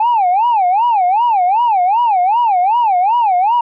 sine tone with vibrato, 830.6 Hz, G#5, in tune, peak -8 dBFS, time 0-3.61 s, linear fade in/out 5 ms, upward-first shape sine, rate 2.6 Hz, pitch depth 270 cents each way, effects tanh soft clip ceiling -7 dBFS

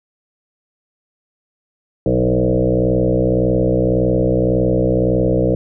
sine tone with frequency modulation, 317.5 Hz, D#4, 35 cents sharp, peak -12 dBFS, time 2.06-5.55 s, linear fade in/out 2 ms, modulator 61.8 Hz, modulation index 4.1, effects none

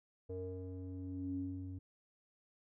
square tone with low-pass filter sweep, 92.5 Hz, F#2, in tune, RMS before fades -43 dBFS, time 0.29-1.79 s, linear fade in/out 10 ms, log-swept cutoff 490 to 220 Hz, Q 7.4, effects none

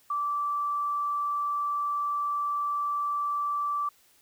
sine tone, 1164 Hz, D6, 16 cents flat, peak -26 dBFS, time 0.1-3.89 s, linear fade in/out 5 ms, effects white hiss -62 dBFS RMS until 4.21 s

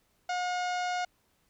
harmonic tone, 720 Hz, F#5, 47 cents flat, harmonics 1 / 2 / 3 / 4 / 5 / 6 / 7 / 8 / 9 / 10, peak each -30 / -37 / -41 / -45 / -48 / -47 / -49 / -49 / -54 / -54 dBFS, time 0.29-1.05 s, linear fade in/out 5 ms, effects pink hiss -71 dBFS RMS until 1.49 s

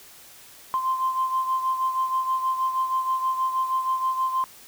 sine beating tone pair, 1042 / 1048.3 Hz, C6 / C6, -7 / +3 cents, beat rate 6.3 Hz, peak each -22 / -29 dBFS, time 0.74-4.44 s, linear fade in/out 0 ms, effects tanh soft clip ceiling -15 dBFS + white hiss -48 dBFS RMS until 4.67 s

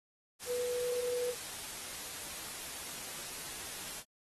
sine tone in noise, 491.2 Hz, B4, 9 cents flat, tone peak -32 dBFS, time 0.46-1.35 s, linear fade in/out 50 ms, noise white, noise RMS -43 dBFS, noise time 0.39-4.04 s, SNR +8 dB, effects AAC 32 kbps

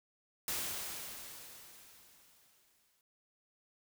white noise with exponential decay, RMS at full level -36 dBFS, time 0.48-3.01 s, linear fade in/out 1 ms, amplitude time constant 550 ms, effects none

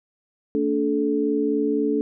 sine tone cluster, 225.2 / 289.1 / 432.2 Hz, A3 / D4 / A4, +40 / -27 / -31 cents, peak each -27 / -22 / -23 dBFS, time 0.55-2.01 s, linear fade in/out 0 ms, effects none

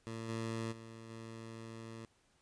15% pulse tone with level steps, 113.3 Hz, A#2, 49 cents flat, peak -35 / -31 / -43 / -40 dBFS, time 0.07-2.05 s, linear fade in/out 0 ms, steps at 0.28 / 0.71 / 1.09 s, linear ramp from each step 20 ms, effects pink hiss -72 dBFS RMS until 2.41 s + resampled to 22050 Hz

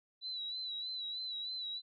sine tone with vibrato, 3958 Hz, B7, 3 cents sharp, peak -38 dBFS, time 0.21-1.82 s, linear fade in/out 50 ms, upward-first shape sine, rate 3.2 Hz, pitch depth 51 cents each way, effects none

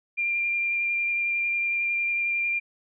sine tone with vibrato, 2388 Hz, D7, 28 cents sharp, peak -23 dBFS, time 0.17-2.6 s, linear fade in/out 20 ms, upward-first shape sine, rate 11 Hz, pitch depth 11 cents each way, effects none

